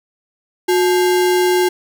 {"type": "tone with sample-and-hold", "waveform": "sine", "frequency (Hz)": 362.3, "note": "F#4", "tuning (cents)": -36, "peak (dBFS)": -11, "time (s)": [0.68, 1.69], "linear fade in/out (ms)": 10, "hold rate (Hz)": 1225, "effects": []}